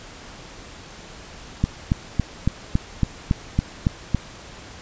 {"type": "click train", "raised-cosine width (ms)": 5, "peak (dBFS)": -5, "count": 10, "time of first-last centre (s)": [1.64, 4.147], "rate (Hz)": 3.59, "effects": ["pink hiss -41 dBFS RMS until 4.81 s", "resampled to 16000 Hz"]}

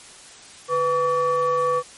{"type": "ring-modulated tone", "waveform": "triangle", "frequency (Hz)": 321.4, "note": "E4", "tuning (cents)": -44, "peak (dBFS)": -13, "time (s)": [0.68, 1.83], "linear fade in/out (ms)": 50, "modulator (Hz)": 819, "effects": ["white hiss -44 dBFS RMS until 1.97 s", "MP3 48 kbps"]}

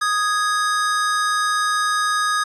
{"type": "tone pair together", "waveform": "square", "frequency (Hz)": [1244.5, 1661.2], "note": ["D#6", "G#6"], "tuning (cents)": [0, 0], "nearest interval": "perfect fourth", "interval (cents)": 500, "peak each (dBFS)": [-20, -23], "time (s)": [0.01, 2.44], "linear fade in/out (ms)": 10, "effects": ["resampled to 24000 Hz"]}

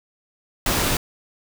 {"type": "noise", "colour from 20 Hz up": "pink", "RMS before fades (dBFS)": -21, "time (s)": [0.66, 0.97], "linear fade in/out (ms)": 2, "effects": []}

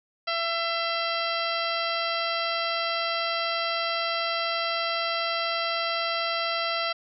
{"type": "harmonic tone with a mistuned harmonic", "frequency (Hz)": 671, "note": "E5", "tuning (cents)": 31, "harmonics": [1, 2, 3, 4, 5, 6, 7, 8], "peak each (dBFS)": [-31, -30, -34, -35, -35, -36, -35, -41], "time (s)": [0.27, 6.93], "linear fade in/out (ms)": 10, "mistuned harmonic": 5, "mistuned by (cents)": -72, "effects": []}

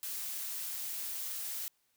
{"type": "noise", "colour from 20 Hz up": "blue", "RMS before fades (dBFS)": -39, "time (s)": [0.03, 1.68], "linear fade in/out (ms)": 0, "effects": ["white hiss -75 dBFS RMS until 1.96 s"]}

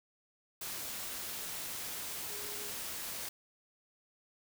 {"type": "tone in noise", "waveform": "sine", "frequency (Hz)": 415, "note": "G#4", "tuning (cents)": -1, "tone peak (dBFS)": -50, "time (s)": [2.3, 2.71], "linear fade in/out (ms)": 5, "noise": "white", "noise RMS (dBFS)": -41, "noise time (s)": [0.61, 3.29], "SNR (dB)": -12, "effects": []}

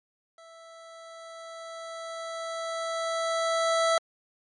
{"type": "tone with level ramp", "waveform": "25% pulse", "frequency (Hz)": 659.3, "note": "E5", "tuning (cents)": 0, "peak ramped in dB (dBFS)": [-45, -17], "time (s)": [0.38, 3.98], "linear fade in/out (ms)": 2, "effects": ["low-pass 9000 Hz 12 dB/octave", "MP3 48 kbps"]}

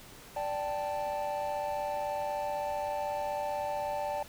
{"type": "chord", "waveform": "triangle", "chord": "D suspended fourth", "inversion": "none", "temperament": "equal", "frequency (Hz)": [587.3, 784, 880], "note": ["D5", "G5", "A5"], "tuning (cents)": [0, 0, 0], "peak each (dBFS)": [-33, -35, -34], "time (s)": [0.36, 4.23], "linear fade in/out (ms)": 5, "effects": ["pink hiss -51 dBFS RMS until 4.28 s"]}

